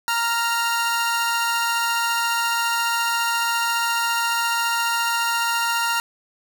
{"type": "tone pair together", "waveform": "sawtooth", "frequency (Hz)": [932.3, 1391.2], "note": ["A#5", "F6"], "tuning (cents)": [0, -7], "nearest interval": "perfect fifth", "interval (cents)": 693, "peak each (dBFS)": -19, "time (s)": [0.08, 6], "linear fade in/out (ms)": 0, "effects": []}